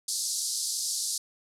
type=band-pass noise; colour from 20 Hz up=pink; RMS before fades=-31 dBFS; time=0.08-1.18 s; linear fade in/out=5 ms; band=4300 to 11000 Hz; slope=48 dB/octave; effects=none